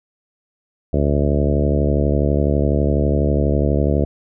harmonic tone with a mistuned harmonic, 72.1 Hz, D2, 31 cents flat, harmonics 1 / 2 / 3 / 4 / 5 / 6 / 7 / 8 / 9, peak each -18 / -21 / -23 / -24 / -25 / -26 / -26 / -27 / -28 dBFS, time 0.93-4.05 s, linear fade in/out 5 ms, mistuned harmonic 1, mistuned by +16 cents, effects none

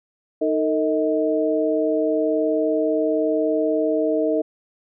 sine tone cluster, 311.6 / 452.5 / 632 Hz, D#4 / A4 / D#5, +3 / +48 / +27 cents, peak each -22 dBFS, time 0.41-4.42 s, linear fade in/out 10 ms, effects none

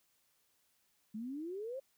sine exponential sweep, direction up, 207.7 to 554.4 Hz, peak -39 dBFS, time 1.14-1.8 s, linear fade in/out 10 ms, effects white hiss -75 dBFS RMS until 1.97 s

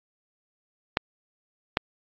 clicks, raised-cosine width 0.3 ms, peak -5 dBFS, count 2, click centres 0.971 / 1.771 s, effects low-pass 5000 Hz 12 dB/octave + AAC 32 kbps

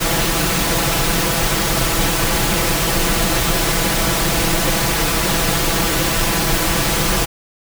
pink noise with comb filter, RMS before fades -17 dBFS, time 0-7.26 s, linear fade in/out 20 ms, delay 6 ms, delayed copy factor +0.65, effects none

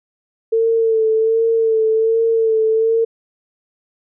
sine tone with vibrato, 447.7 Hz, A4, 30 cents sharp, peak -12 dBFS, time 0.52-3.05 s, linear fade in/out 10 ms, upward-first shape sine, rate 1.3 Hz, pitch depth 30 cents each way, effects none

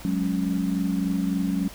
sine chord, F# suspended second, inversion none, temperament equal with one note detuned, 184.14 / 207.7 / 277.2 Hz, F#3 / G#3 / C#4, -8 / 0 / 0 cents, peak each -25 / -28 / -27 dBFS, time 0.05-1.68 s, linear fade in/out 0 ms, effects added 50 Hz sine -46 dBFS peak until 1.74 s + pink hiss -43 dBFS RMS until 1.74 s

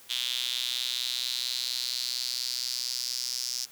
sawtooth tone with high-pass filter sweep, 124.3 Hz, B2, 12 cents sharp, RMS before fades -32 dBFS, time 0.09-3.66 s, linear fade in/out 20 ms, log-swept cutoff 3400 to 5300 Hz, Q 5, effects white hiss -53 dBFS RMS until 3.71 s + high-pass 60 Hz 12 dB/octave

